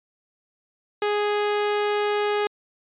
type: tone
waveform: sawtooth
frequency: 415.1 Hz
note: G#4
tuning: 1 cent flat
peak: -17 dBFS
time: 1.02-2.47 s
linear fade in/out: 2 ms
effects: resampled to 8000 Hz